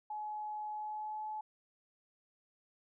sine tone with pitch glide, 848 to 857.9 Hz, G#5 to A5, +36 to -44 cents, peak -38 dBFS, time 0.1-1.41 s, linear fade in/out 5 ms, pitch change +20 cents, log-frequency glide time 0.71-1.25 s, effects none

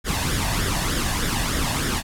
pink noise with flanger, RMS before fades -23 dBFS, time 0.04-2.03 s, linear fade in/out 50 ms, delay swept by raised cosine 0.56 to 1.14 ms, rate 3.3 Hz, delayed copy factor +0.6, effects low-pass 12000 Hz 12 dB/octave

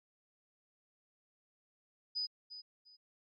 sine tone with echo, 4978 Hz, D#8, in tune, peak -34 dBFS, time 2.15-2.27 s, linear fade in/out 20 ms, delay 350 ms, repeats 2, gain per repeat -12 dB, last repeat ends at 2.97 s, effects Opus 48 kbps

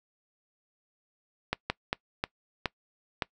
slowing click train, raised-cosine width 0.3 ms, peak -11 dBFS, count 6, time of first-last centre 1.53-3.222 s, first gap 170 ms, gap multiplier 1.35, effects noise-tail reverb RT60 0.1 s tail -23 dB re dry

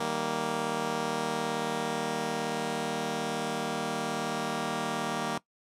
10% pulse chord, Eb major, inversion none, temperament just, 155.56 / 194.45 / 233.3 Hz, Eb3 / G3 / Bb3, 0 / -14 / +2 cents, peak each -28 / -28 / -24 dBFS, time 0-5.38 s, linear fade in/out 5 ms, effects noise-tail reverb RT60 0.1 s tail -19 dB re dry + low-pass 10000 Hz 12 dB/octave

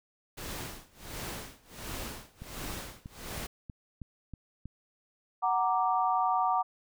pink noise with tremolo, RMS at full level -38 dBFS, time 0.37-3.47 s, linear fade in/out 10 ms, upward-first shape sine, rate 1.4 Hz, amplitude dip 95%
click train, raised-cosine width 5 ms, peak -29 dBFS, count 8, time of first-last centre 2.42-4.656 s, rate 3.13 Hz
sine chord, Gb augmented, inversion none, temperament equal with one note detuned, 743.8 / 932.3 / 1174.7 Hz, Gb5 / Bb5 / D6, +9 / 0 / 0 cents, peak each -28 / -30 / -30 dBFS, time 5.42-6.63 s, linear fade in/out 20 ms
effects none

